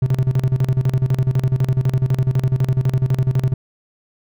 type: tone with tremolo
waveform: triangle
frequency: 130 Hz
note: C3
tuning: 11 cents flat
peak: -10 dBFS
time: 0.02-3.54 s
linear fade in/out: 5 ms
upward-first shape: square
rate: 12 Hz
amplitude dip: 80%
effects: none